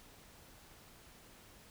silence, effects pink hiss -59 dBFS RMS until 1.7 s

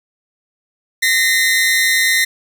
sawtooth tone pair together, 1850 / 2042 Hz, A#6 / C7, -14 / -43 cents, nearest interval major second, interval 171 cents, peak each -11 / -12 dBFS, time 1.02-2.25 s, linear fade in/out 10 ms, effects none

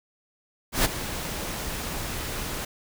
pink noise with ADSR envelope, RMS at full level -19 dBFS, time 0.72-2.65 s, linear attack 130 ms, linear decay 14 ms, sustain -13 dB, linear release 5 ms, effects none

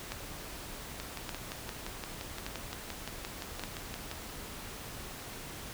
two click trains, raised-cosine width 0.2 ms, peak -21 / -19 dBFS, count 19 / 4, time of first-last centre 1-4.114 / 0.12-3.637 s, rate 5.78 / 0.853 Hz, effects pink hiss -44 dBFS RMS until 5.73 s

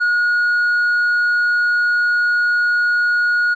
sine tone with tanh clipping, 1446 Hz, F#6, 40 cents flat, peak -14 dBFS, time 0-3.55 s, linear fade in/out 20 ms, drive 2 dB, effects none

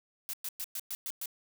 blue noise bursts, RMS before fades -37 dBFS, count 7, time 0.29-1.258 s, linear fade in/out 0 ms, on 44 ms, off 110 ms, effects none

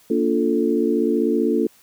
sine chord, Bb major seventh, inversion none, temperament equal with one note detuned, 233.1 / 288.5 / 349.2 / 440 Hz, Bb3 / D4 / F4 / A4, 0 / -31 / 0 / 0 cents, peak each -22 dBFS, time 0.1-1.67 s, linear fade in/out 5 ms, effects white hiss -54 dBFS RMS until 1.82 s

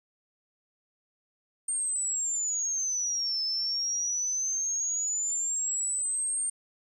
sine exponential two-way sweep, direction down then up, 8760 to 5230 to 8760 Hz, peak -27 dBFS, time 1.68-6.5 s, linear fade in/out 5 ms, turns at 3.43 s, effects 10-bit

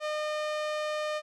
sawtooth tone with low-pass filter, 608 Hz, D#5, 40 cents flat, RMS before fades -32 dBFS, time 0-1.22 s, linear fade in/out 50 ms, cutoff 5600 Hz, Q 0.55, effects none

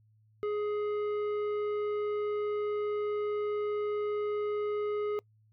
sine tone with tanh clipping, 417.6 Hz, G#4, 10 cents sharp, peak -31 dBFS, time 0.43-5.19 s, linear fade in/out 0 ms, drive 10 dB, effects noise-tail reverb RT60 0.1 s tail -26 dB re dry + added 108 Hz sine -62 dBFS peak until 5.52 s

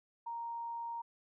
sine tone, 932.3 Hz, A#5, in tune, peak -38 dBFS, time 0.26-1.02 s, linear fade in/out 10 ms, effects none

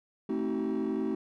triangle chord, A diminished seventh, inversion none, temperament just, 220 / 264 / 316.8 / 380.2 Hz, A3 / C4 / Eb4 / Gb4, 0 / +16 / +31 / +47 cents, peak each -31 dBFS, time 0.29-1.15 s, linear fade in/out 5 ms, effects tanh soft clip ceiling -22 dBFS

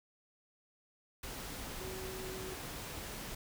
sine tone in noise, 375.3 Hz, F#4, 25 cents sharp, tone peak -44 dBFS, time 1.8-2.54 s, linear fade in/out 5 ms, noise pink, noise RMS -44 dBFS, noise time 1.23-3.35 s, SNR -3 dB, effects none

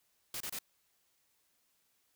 white noise bursts, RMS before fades -40 dBFS, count 3, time 0.34-0.588 s, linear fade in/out 2 ms, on 64 ms, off 28 ms, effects white hiss -75 dBFS RMS until 2.15 s

